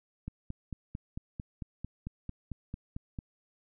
click train, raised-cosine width 5 ms, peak -25 dBFS, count 14, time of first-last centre 0.28-3.188 s, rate 4.47 Hz, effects none

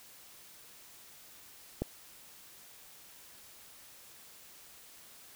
click, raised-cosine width 2 ms, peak -18 dBFS, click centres 1.82 s, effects white hiss -55 dBFS RMS until 5.35 s

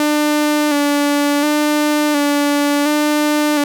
sawtooth tone with vibrato, 293.7 Hz, D4, in tune, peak -9 dBFS, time 0-3.64 s, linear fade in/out 2 ms, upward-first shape square, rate 0.7 Hz, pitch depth 30 cents each way, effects none

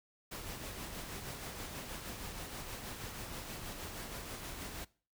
pink noise with tremolo, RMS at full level -43 dBFS, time 0.31-4.85 s, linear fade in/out 10 ms, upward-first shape sine, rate 6.3 Hz, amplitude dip 35%, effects noise-tail reverb RT60 0.4 s tail -22 dB re dry

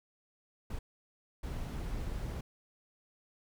brown noise bursts at uneven times, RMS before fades -38 dBFS, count 2, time 0.7-0.79 / 1.43-2.41 s, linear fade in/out 5 ms, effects none

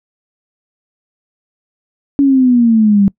sine exponential sweep, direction down, 283.7 to 194.9 Hz, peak -6 dBFS, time 2.19-3.08 s, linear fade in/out 0 ms, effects noise-tail reverb RT60 0.1 s tail -24 dB re dry

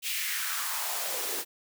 white noise with high-pass filter sweep, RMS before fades -32 dBFS, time 0.02-1.45 s, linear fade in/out 50 ms, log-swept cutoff 2800 to 330 Hz, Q 2.7, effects none

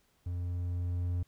triangle tone with level ramp, 88.2 Hz, F2, 18 cents sharp, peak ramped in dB -31 to -27 dBFS, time 0.26-1.23 s, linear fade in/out 5 ms, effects pink hiss -71 dBFS RMS until 1.27 s

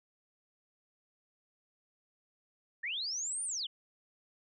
sine linear two-way sweep, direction up then down, 1702 to 9397 to 2859 Hz, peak -34 dBFS, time 2.83-3.67 s, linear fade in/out 10 ms, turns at 3.44 s, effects none

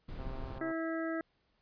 brown noise, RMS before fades -41 dBFS, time 0.08-0.59 s, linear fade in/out 10 ms
click train, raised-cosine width 1 ms, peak -35 dBFS, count 70, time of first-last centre 0.19-0.713 s, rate 132 Hz
harmonic tone, 325.9 Hz, E4, 20 cents flat, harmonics 1 / 2 / 4 / 5 / 6, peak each -35 / -39 / -44 / -44 / -47 dBFS, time 0.61-1.21 s, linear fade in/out 2 ms
effects pink hiss -75 dBFS RMS until 1.61 s + resampled to 11025 Hz

